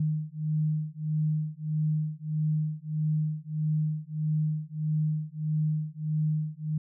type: beating tone pair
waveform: sine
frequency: 153.3 / 154.9 Hz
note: D#3 / D#3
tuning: -25 / -7 cents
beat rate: 1.6 Hz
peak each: -29 dBFS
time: 0-6.78 s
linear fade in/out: 5 ms
effects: none